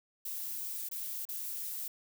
violet noise with dropouts, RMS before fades -39 dBFS, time 0.25-1.88 s, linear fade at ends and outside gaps 5 ms, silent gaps 0.889-0.913 / 1.253-1.288 s, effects none

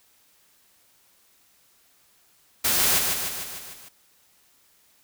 white noise with echo, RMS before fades -22 dBFS, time 2.64-2.99 s, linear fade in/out 10 ms, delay 150 ms, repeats 6, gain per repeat -4 dB, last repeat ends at 3.89 s, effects white hiss -61 dBFS RMS until 5.03 s

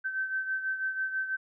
sine beating tone pair, 1542 / 1548.1 Hz, G6 / G6, -29 / -22 cents, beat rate 6.1 Hz, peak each -30 / -37 dBFS, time 0.04-1.37 s, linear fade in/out 20 ms, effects none

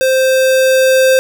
square tone with level ramp, 523 Hz, C5, 1 cent flat, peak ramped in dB -10 to -7 dBFS, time 0.01-1.19 s, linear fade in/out 0 ms, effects none

